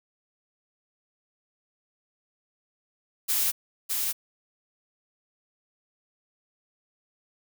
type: noise with echo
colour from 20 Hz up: blue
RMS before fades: -25 dBFS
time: 3.28-3.52 s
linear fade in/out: 20 ms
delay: 610 ms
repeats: 1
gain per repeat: -3 dB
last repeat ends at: 4.13 s
effects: none